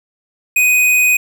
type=tone; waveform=square; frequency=2495 Hz; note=D#7; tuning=4 cents sharp; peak=-10 dBFS; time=0.56-1.17 s; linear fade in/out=5 ms; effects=none